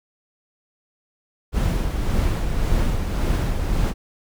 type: noise with tremolo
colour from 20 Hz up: brown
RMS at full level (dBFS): -19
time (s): 1.52-3.94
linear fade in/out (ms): 50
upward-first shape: sine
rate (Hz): 1.8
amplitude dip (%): 40
effects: none